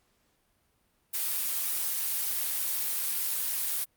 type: noise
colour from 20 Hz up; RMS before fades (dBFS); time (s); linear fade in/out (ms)
blue; -30; 1.13-3.85; 20
effects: pink hiss -71 dBFS RMS until 3.96 s + Opus 48 kbps